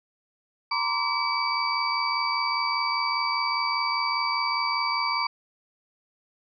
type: tone cluster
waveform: sine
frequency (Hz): 938 / 1023 / 1160 / 2290 / 4646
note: A#5 / C6 / D6 / D7 / D8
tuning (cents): +11 / -39 / -22 / -44 / -20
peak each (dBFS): -30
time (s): 0.71-5.27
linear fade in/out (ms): 5
effects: none